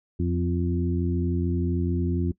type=harmonic tone with a mistuned harmonic; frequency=86.9 Hz; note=F2; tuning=8 cents flat; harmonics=1 / 2 / 3 / 4; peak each=-25 / -28 / -30 / -31 dBFS; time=0.19-2.32 s; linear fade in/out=10 ms; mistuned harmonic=2; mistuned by=+24 cents; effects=noise-tail reverb RT60 0.1 s tail -20 dB re dry